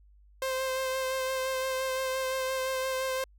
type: tone with vibrato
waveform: sawtooth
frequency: 523.3 Hz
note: C5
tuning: in tune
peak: -25 dBFS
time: 0.42-3.24 s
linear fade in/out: 2 ms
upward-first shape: sine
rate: 5.8 Hz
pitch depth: 17 cents each way
effects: added 50 Hz sine -55 dBFS peak until 3.38 s